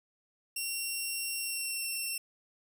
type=tone with pitch glide; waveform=10% pulse; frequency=2739 to 2709 Hz; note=F7 to E7; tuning=-34 to +47 cents; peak=-25 dBFS; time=0.56-2.18 s; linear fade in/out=5 ms; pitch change=-19 cents; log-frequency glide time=1.37-1.86 s; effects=none